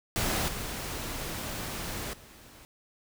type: noise with level steps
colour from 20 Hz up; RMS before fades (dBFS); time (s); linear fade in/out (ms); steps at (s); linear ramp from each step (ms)
pink; -29 / -36 / -52; 0.16-2.65; 0; 0.48 / 2.13; 5
effects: none